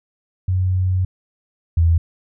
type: tone pair in turn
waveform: sine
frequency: 92.5 / 83.24 Hz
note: F#2 / E2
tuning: 0 / +17 cents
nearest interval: major second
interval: 183 cents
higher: first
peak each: -15 / -11 dBFS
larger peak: second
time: 0.48-1.05 / 1.77-1.98 s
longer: first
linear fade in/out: 5 ms
effects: none